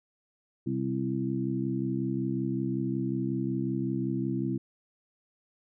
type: harmonic tone with a mistuned harmonic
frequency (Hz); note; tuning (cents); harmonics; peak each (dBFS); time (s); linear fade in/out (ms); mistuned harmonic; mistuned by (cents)
65.41; C2; 0; 2 / 3 / 4 / 5; -33 / -33 / -33 / -33; 0.66-4.58; 10; 5; +32
effects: none